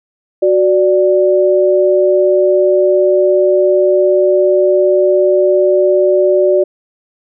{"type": "tone pair together", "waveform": "sine", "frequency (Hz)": [370, 587.3], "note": ["F#4", "D5"], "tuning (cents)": [0, 0], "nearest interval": "minor sixth", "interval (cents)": 800, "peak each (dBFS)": -10, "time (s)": [0.42, 6.64], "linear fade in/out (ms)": 10, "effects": []}